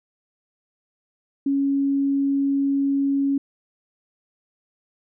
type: tone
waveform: sine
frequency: 277.2 Hz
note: C#4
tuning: in tune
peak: -18 dBFS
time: 1.46-3.38 s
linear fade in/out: 5 ms
effects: none